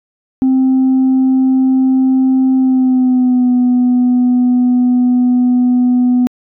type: tone with pitch glide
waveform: sine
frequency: 261.6 to 248.1 Hz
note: C4 to B3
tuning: 0 to +8 cents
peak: -6 dBFS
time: 0.42-6.27 s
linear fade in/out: 0 ms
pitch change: -92 cents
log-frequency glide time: 2.56-3.52 s
effects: tanh soft clip ceiling -6 dBFS